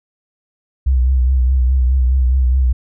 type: tone with vibrato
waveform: sine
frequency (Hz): 64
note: C2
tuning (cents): -38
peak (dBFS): -10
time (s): 0.86-2.73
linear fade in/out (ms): 10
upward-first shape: triangle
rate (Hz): 4.8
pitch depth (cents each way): 76
effects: none